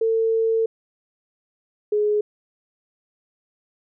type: tone pair in turn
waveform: sine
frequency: 450 / 419.2 Hz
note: A4 / G#4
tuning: +39 / +16 cents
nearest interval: minor second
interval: 123 cents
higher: first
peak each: -17 dBFS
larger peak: neither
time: 0.01-0.66 / 1.92-2.21 s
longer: first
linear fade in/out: 5 ms
effects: none